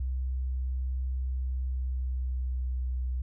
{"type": "tone with pitch glide", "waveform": "sine", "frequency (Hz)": [64.2, 62.95], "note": ["C2", "B1"], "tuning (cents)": [-32, 34], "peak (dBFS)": -28, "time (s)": [0, 3.22], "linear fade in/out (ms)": 5, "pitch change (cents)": -34, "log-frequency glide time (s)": [1.51, 2.83], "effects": []}